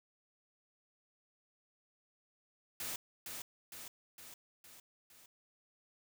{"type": "noise with echo", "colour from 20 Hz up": "white", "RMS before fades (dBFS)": -41, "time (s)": [2.8, 2.96], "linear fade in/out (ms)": 2, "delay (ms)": 460, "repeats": 5, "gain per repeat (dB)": -4, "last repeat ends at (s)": 5.26, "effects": []}